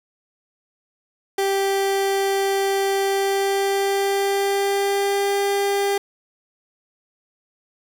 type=tone with pitch glide; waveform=30% pulse; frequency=392 to 399.8 Hz; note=G4 to G4; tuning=0 to +34 cents; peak=-16 dBFS; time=1.38-5.98 s; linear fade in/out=5 ms; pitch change=+34 cents; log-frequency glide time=3.03-5.34 s; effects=7-bit